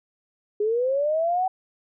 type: linear sweep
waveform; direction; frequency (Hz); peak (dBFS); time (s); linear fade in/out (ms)
sine; up; 408.6 to 762; -20; 0.6-1.48; 5
effects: none